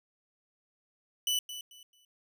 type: tone with echo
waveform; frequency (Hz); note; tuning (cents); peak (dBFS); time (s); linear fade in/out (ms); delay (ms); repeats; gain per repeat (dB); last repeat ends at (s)
sawtooth; 2978; F#7; +11; -24; 1.27-1.39; 2; 220; 3; -12; 2.05
effects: none